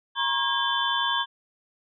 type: tone cluster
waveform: sine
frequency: 951 / 1082 / 1628 / 3097 / 3474 Hz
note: A#5 / C#6 / G#6 / G7 / A7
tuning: +34 / -42 / -35 / -22 / -23 cents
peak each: -29 dBFS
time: 0.15-1.26 s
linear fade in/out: 50 ms
effects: none